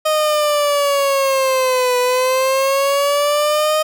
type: linear two-way sweep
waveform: 30% pulse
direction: down then up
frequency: 622.3 to 493.9 to 622.3 Hz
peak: -11 dBFS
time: 0.05-3.83 s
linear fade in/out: 10 ms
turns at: 1.98 s
effects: none